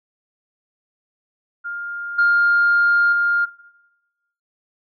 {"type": "tone with level steps", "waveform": "sine", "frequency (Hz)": 1406, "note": "F6", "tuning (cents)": 11, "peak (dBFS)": [-25, -11, -14], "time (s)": [1.64, 3.46], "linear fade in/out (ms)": 20, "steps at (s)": [2.18, 3.12], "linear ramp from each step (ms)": 10, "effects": ["noise-tail reverb RT60 1.0 s tail -18 dB re dry", "tanh soft clip ceiling -8 dBFS"]}